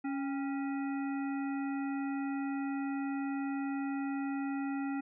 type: harmonic tone with a mistuned harmonic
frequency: 277.2 Hz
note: C#4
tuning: in tune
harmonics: 1 / 3 / 5 / 7 / 9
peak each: -33 / -43 / -47 / -50 / -52 dBFS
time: 0.04-5.01 s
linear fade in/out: 10 ms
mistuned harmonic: 3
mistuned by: -67 cents
effects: none

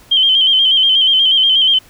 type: tone with vibrato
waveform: sine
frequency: 3129 Hz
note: G7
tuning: 4 cents flat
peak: -8 dBFS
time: 0.11-1.79 s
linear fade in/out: 10 ms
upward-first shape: square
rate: 8.3 Hz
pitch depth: 42 cents each way
effects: pink hiss -45 dBFS RMS until 1.89 s

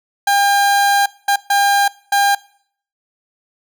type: tone bursts at uneven times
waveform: 30% pulse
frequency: 803 Hz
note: G5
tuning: 41 cents sharp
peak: -9 dBFS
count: 4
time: 0.27-1.06 / 1.28-1.36 / 1.5-1.88 / 2.12-2.35 s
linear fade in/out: 5 ms
effects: noise-tail reverb RT60 0.6 s tail -22 dB re dry

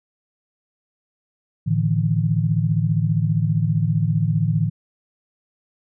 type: chord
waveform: sine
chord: A suspended fourth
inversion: none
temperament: equal with one note detuned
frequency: 110 / 149.66 / 164.81 Hz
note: A2 / D3 / E3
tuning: 0 / +33 / 0 cents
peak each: -21 dBFS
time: 1.66-4.7 s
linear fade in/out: 20 ms
effects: none

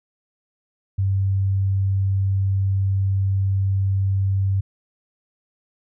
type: tone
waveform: sine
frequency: 97.1 Hz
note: G2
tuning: 16 cents flat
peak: -17 dBFS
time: 0.98-4.61 s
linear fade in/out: 10 ms
effects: none

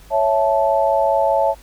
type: chord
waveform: sine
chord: A major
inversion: first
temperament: equal with one note detuned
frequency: 554.4 / 659.3 / 872.4 Hz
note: C#5 / E5 / A5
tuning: 0 / 0 / -15 cents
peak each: -18 dBFS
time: 0.1-1.55 s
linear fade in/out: 50 ms
effects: added 50 Hz sine -43 dBFS peak until 1.62 s + pink hiss -48 dBFS RMS until 1.62 s

